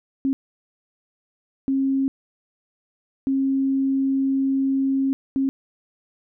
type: tone bursts at uneven times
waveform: sine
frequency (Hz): 270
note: C#4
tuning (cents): -45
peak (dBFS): -18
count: 4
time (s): 0.25-0.33 / 1.68-2.08 / 3.27-5.13 / 5.36-5.49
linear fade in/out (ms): 0
effects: none